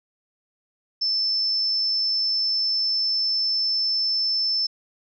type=tone with amplitude modulation; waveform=sine; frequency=5290 Hz; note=E8; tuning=5 cents sharp; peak=-19 dBFS; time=1.01-4.67 s; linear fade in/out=10 ms; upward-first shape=sine; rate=99.9 Hz; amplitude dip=25%; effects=none